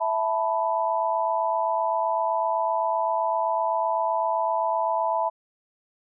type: chord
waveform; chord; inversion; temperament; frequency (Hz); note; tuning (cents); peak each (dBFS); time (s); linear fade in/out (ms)
sine; E suspended fourth; none; equal; 659.3 / 880 / 987.8; E5 / A5 / B5; 0 / 0 / 0; -26; 0-5.3; 20
effects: none